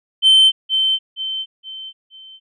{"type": "tone with echo", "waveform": "sine", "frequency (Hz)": 3091, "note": "G7", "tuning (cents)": -25, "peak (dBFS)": -5, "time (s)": [0.22, 0.52], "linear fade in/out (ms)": 50, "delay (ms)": 470, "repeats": 4, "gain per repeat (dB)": -8, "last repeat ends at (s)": 2.4, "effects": ["tanh soft clip ceiling -6 dBFS"]}